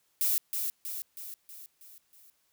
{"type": "noise with echo", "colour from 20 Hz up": "violet", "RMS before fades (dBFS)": -27, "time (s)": [0.21, 0.38], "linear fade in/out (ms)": 0, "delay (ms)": 320, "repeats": 6, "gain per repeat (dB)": -5, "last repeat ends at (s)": 2.3, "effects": ["white hiss -72 dBFS RMS until 2.52 s"]}